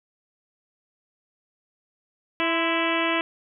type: harmonic tone with a mistuned harmonic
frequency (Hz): 330.3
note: E4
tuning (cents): +4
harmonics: 1 / 2 / 3 / 4 / 5 / 6 / 7 / 8 / 9 / 10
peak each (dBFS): -27 / -29 / -29 / -32 / -33 / -31 / -31 / -30 / -33 / -37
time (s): 2.4-3.21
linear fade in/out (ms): 0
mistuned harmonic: 3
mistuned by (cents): +51
effects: none